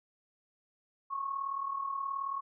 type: tone with amplitude modulation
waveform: sine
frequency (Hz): 1098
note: C#6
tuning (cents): -17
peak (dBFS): -30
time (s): 1.1-2.41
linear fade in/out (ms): 20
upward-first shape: sine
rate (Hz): 38.7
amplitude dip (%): 65
effects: none